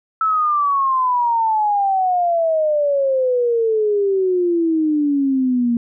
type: exponential sweep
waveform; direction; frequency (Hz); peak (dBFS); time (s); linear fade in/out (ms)
sine; down; 1318.5 to 233.1; -14; 0.21-5.77; 2
effects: none